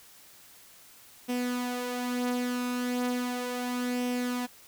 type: tone with flanger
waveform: sawtooth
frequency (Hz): 246.9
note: B3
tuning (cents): 0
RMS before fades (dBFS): -31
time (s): 1.28-4.47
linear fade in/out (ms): 20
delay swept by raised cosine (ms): 0.35 to 4.85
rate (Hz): 0.36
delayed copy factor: +0.5
effects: white hiss -54 dBFS RMS until 4.67 s